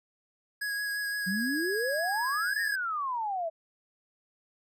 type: tone with vibrato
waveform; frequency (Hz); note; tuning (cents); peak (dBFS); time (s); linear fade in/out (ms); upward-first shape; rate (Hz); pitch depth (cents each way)
square; 1661.2; G#6; 0; -31; 0.61-2.76; 10; sine; 5.8; 15
type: exponential two-way sweep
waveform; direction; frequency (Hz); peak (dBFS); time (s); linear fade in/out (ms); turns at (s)
sine; up then down; 178.3 to 1864.7 to 635; -29; 1.26-3.5; 20; 2.61
effects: none